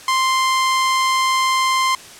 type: tone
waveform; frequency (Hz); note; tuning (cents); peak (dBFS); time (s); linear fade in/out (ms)
sawtooth; 1046.5; C6; 0; -11; 0.08-1.95; 2
effects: white hiss -39 dBFS RMS until 2.19 s + low-pass 9000 Hz 12 dB/octave